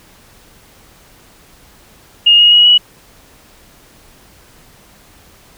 sine tone with pitch steps, 2847 / 2875 / 2903 / 2932 Hz, F7 / F7 / F#7 / F#7, +33 / +50 / -34 / -16 cents, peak -4 dBFS, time 2.26-2.78 s, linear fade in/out 10 ms, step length 130 ms, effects pink hiss -45 dBFS RMS until 5.57 s

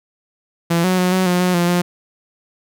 sawtooth tone with pitch steps, 169.1 / 184.5 / 181.6 / 186.4 / 178.6 / 181.4 / 173.6 / 176.6 Hz, E3 / F#3 / F#3 / F#3 / F3 / F#3 / F3 / F3, +44 / -5 / -32 / +13 / +39 / -34 / -10 / +20 cents, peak -10 dBFS, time 0.7-1.82 s, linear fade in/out 10 ms, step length 140 ms, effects none

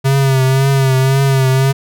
square tone with vibrato, 134.2 Hz, C3, 44 cents sharp, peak -10 dBFS, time 0.04-1.73 s, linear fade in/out 20 ms, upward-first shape triangle, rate 1.9 Hz, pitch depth 50 cents each way, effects none

